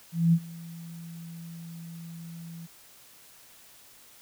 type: tone with ADSR envelope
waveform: sine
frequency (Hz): 167.1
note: E3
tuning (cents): +24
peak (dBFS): -16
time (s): 0.12-2.67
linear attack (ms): 210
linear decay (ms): 60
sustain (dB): -23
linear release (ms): 18
effects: white hiss -54 dBFS RMS until 4.21 s